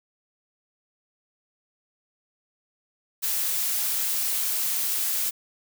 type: noise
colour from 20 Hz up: blue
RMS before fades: -26 dBFS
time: 3.22-5.31 s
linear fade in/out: 20 ms
effects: none